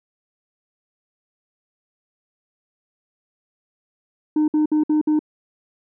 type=tone bursts; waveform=sine; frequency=305.2 Hz; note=D#4; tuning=33 cents flat; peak=-12 dBFS; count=5; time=4.36-5.192 s; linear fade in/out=5 ms; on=120 ms; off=58 ms; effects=tanh soft clip ceiling -14 dBFS